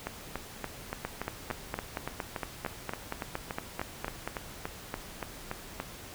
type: two click trains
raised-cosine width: 0.5 ms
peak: -17 / -18 dBFS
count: 15 / 21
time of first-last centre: 1.05-4.276 / 0.07-5.801 s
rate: 4.34 / 3.49 Hz
effects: pink hiss -46 dBFS RMS until 6.14 s